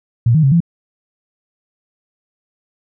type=tone with pitch steps; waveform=sine; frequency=117.4 / 157.6 / 135.7 / 169.3 Hz; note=A#2 / D#3 / C#3 / E3; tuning=+13 / +23 / -36 / +46 cents; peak=-8 dBFS; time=0.26-0.604 s; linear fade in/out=5 ms; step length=86 ms; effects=none

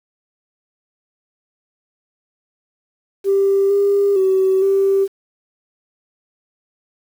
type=tone with pitch steps; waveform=sine; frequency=393.4 / 401.3 / 380.3 / 390.9 Hz; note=G4 / G4 / F#4 / G4; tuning=+6 / +41 / +48 / -5 cents; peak=-11 dBFS; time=3.24-5.08 s; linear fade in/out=50 ms; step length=460 ms; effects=tanh soft clip ceiling -7 dBFS + 7-bit

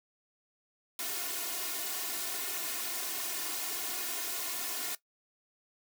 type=noise with comb filter; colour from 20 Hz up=white; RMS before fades=-36 dBFS; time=0.99-4.95 s; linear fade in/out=2 ms; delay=2.8 ms; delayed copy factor=+0.95; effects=noise-tail reverb RT60 0.1 s tail -17 dB re dry + high-pass 200 Hz 12 dB/octave

